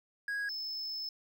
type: tone pair in turn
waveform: triangle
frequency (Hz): 1651 / 5242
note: G#6 / E8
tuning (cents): -11 / -11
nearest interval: octave + minor sixth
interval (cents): 2000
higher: second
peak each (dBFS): -31 / -35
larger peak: first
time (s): 0.28-0.49 / 0.49-1.09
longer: second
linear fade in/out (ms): 2
effects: none